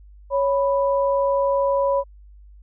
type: tone pair together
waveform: sine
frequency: 555.2 / 987.8 Hz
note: C#5 / B5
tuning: +3 / 0 cents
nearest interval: minor seventh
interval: 997 cents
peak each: -18 / -23 dBFS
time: 0.3-2.04 s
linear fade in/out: 50 ms
effects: added 50 Hz sine -43 dBFS peak until 2.62 s